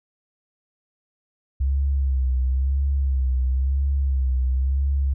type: tone with vibrato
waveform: sine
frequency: 66.5 Hz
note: C2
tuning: 29 cents sharp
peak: -18 dBFS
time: 1.6-5.14 s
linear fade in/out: 10 ms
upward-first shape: sine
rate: 0.98 Hz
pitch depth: 72 cents each way
effects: none